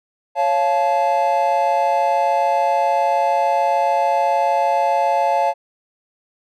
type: chord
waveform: triangle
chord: Db augmented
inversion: none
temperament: just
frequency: 554.4 / 693 / 866.2 Hz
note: Db5 / F5 / A5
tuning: 0 / -14 / -27 cents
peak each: -19 / -17 / -16 dBFS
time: 0.35-5.54 s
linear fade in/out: 50 ms
effects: none